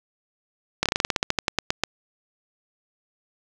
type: slowing click train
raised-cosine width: 0.2 ms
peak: -3 dBFS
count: 16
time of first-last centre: 0.83-1.837 s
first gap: 27 ms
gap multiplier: 1.12
effects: none